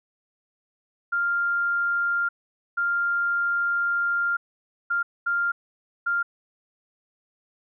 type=tone bursts at uneven times; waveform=sine; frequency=1396.9 Hz; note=F6; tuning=in tune; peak=-21 dBFS; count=5; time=1.12-2.29 / 2.77-4.37 / 4.9-5.03 / 5.26-5.52 / 6.06-6.23 s; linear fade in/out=10 ms; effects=none